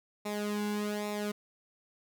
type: tone with flanger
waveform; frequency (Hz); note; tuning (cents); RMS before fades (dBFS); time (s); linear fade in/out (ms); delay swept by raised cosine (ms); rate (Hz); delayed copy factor
sawtooth; 208.1; G#3; +4; -34; 0.25-1.32; 10; 0.64 to 1.64; 1.2; -0.75
effects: none